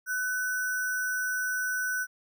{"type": "tone with sample-and-hold", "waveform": "sine", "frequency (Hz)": 1500, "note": "F#6", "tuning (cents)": 23, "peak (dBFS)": -27, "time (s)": [0.06, 2.07], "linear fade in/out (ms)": 50, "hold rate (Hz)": 7350, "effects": []}